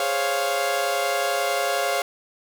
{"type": "chord", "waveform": "sawtooth", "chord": "Db major seventh", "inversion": "second", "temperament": "equal", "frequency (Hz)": [415.3, 523.3, 554.4, 698.5], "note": ["Ab4", "C5", "Db5", "F5"], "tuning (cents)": [0, 0, 0, 0], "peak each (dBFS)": [-27, -27, -22, -21], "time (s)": [0, 2.02], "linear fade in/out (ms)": 2, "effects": []}